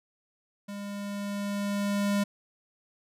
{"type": "tone with level ramp", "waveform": "square", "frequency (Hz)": 202.2, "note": "G#3", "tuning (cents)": -46, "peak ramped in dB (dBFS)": [-37, -24], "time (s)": [0.68, 2.24], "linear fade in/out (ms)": 10, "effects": ["resampled to 32000 Hz"]}